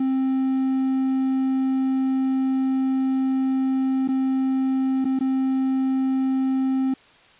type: tone with dropouts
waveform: triangle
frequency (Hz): 264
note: C4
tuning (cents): +16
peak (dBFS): -17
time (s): 0-6.94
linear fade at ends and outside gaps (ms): 5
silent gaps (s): 4.077-4.086 / 5.046-5.052 / 5.191-5.207
effects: white hiss -52 dBFS RMS until 7.39 s + resampled to 8000 Hz